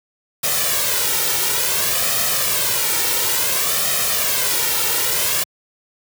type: noise with flanger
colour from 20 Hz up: white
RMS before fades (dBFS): -19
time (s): 0.43-5.44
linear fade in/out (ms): 10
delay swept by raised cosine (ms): 1.6 to 2.2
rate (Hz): 0.57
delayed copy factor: +0.65
effects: high-pass 100 Hz 12 dB/octave